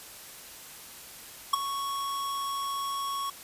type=tone with ADSR envelope; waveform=square; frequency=1108.7 Hz; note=C#6; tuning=in tune; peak=-18 dBFS; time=1.53-3.3 s; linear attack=8 ms; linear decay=12 ms; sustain=-13 dB; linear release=4 ms; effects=white hiss -46 dBFS RMS until 3.43 s + resampled to 32000 Hz